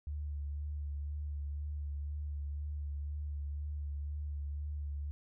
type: tone with vibrato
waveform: sine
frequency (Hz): 73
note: D2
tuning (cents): -10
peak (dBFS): -36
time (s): 0.07-5.11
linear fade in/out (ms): 0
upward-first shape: sine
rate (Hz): 2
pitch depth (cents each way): 26
effects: none

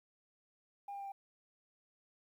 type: tone with pitch steps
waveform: sine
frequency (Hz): 805 / 799 / 793 / 787.1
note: G5 / G5 / G5 / G5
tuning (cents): +46 / +33 / +20 / +7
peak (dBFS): -40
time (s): 0.88-1.12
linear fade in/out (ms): 5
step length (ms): 60
effects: tanh soft clip ceiling -39 dBFS + 12-bit

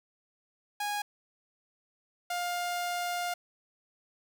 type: tone pair in turn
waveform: sawtooth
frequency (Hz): 825 / 705.5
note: G#5 / F5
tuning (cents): -12 / +17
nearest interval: minor third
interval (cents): 271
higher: first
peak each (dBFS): -27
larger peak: neither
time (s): 0.8-1.02 / 2.3-3.34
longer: second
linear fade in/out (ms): 5
effects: 10-bit

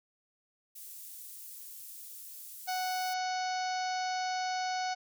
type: high-pass noise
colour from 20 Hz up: pink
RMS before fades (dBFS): -47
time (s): 0.75-3.14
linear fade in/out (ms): 10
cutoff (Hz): 11000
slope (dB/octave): 12
type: harmonic tone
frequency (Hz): 740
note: F#5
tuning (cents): 0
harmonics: 1 / 2 / 3 / 4 / 5 / 6 / 7 / 8 / 9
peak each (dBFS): -32 / -41 / -44 / -49 / -50 / -44 / -46 / -47 / -55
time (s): 2.67-4.95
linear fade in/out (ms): 20
effects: none

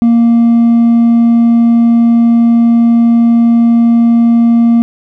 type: tone with hard clipping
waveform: sine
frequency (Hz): 233.1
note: A#3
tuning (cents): 0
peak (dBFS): -5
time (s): 0.02-4.82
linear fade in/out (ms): 0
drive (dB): 2
effects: none

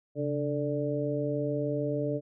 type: harmonic tone with a mistuned harmonic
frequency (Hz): 146.83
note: D3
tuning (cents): 0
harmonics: 1 / 2 / 3 / 4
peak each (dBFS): -33 / -33 / -33 / -33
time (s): 0.15-2.21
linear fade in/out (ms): 50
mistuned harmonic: 1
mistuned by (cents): -110
effects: none

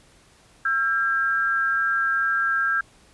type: tone pair together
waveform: sine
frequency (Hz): 1351.1 / 1608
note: E6 / G6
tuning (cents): +42 / +44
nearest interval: minor third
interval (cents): 302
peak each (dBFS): -24 / -21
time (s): 0.65-2.81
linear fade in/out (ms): 5
effects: pink hiss -55 dBFS RMS until 3.13 s + resampled to 24000 Hz

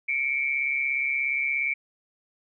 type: tone pair together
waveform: sine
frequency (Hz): 2192 / 2329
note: C#7 / D7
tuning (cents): -20 / -15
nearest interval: minor second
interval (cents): 105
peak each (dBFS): -28 / -25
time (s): 0.08-1.74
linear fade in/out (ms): 10
effects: none

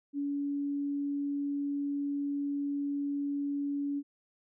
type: tone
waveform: sine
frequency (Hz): 284.2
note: C#4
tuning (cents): +43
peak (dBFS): -30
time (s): 0.13-4.03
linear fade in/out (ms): 50
effects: none

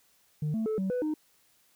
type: tone with pitch steps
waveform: sine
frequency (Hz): 151.2 / 221.8 / 435.1 / 190.7 / 497.1 / 307.5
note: D#3 / A3 / A4 / G3 / B4 / D#4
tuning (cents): -49 / +14 / -19 / -47 / +11 / -20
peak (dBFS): -25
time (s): 0.42-1.14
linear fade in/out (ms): 5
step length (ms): 120
effects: tanh soft clip ceiling -26 dBFS + white hiss -66 dBFS RMS until 1.75 s

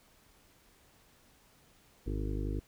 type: harmonic tone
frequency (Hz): 51.2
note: G#1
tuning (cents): -24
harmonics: 1 / 2 / 3 / 5 / 6 / 7 / 8 / 9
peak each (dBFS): -34 / -39 / -45 / -43 / -43 / -45 / -49 / -48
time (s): 2.06-2.6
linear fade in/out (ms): 10
effects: pink hiss -64 dBFS RMS until 2.67 s

